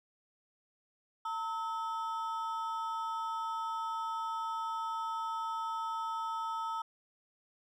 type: ring-modulated tone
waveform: triangle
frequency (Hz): 1100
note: C#6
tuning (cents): -14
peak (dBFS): -29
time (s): 1.25-6.82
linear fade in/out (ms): 5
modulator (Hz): 194
effects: none

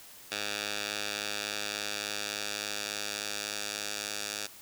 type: tone with band-pass filter sweep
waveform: 10% pulse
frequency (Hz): 103.5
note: G#2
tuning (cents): -5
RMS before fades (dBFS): -36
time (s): 0.31-4.47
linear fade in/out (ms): 10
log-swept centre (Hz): 3900 to 5900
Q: 0.98
effects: white hiss -51 dBFS RMS until 4.61 s

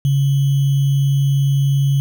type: tone with sample-and-hold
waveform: sine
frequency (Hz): 138.59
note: C#3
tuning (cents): 0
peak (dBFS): -12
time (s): 0.05-2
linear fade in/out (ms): 0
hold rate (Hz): 3150
effects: none

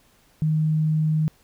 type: tone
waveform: sine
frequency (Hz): 155.7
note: D#3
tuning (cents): +2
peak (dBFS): -18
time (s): 0.42-1.28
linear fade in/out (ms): 0
effects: pink hiss -59 dBFS RMS until 1.43 s

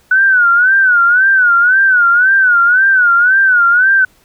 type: tone with vibrato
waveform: sine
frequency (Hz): 1480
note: F#6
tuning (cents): 0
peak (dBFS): -6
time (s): 0.11-4.05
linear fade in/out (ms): 5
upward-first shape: sine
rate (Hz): 1.9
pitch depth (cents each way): 120
effects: pink hiss -51 dBFS RMS until 4.24 s

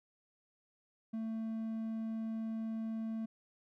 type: tone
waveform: triangle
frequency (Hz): 223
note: A3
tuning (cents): +23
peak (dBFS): -34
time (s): 1.13-3.26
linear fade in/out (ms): 10
effects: none

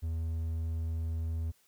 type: tone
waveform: triangle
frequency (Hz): 81.4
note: E2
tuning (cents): -21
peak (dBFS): -29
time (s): 0.02-1.52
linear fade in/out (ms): 20
effects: white hiss -68 dBFS RMS until 1.67 s

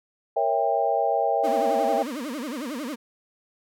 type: chord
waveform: sine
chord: A# diminished seventh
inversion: none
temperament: equal with one note detuned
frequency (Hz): 466.2 / 554.4 / 659.3 / 794.9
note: A#4 / C#5 / E5 / G5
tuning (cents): 0 / 0 / 0 / +24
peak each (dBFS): -28 / -27 / -25 / -24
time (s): 0.36-2.03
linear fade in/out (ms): 10
type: tone with vibrato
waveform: 35% pulse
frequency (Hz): 268.8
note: C4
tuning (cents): +47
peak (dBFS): -28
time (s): 1.43-2.96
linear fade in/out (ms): 20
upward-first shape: sine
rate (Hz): 11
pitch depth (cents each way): 270
effects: none

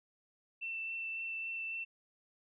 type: tone with vibrato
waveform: sine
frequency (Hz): 2678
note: E7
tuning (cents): +27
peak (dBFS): -37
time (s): 0.61-1.85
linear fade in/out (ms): 20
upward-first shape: sine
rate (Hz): 3.6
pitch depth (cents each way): 9
effects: none

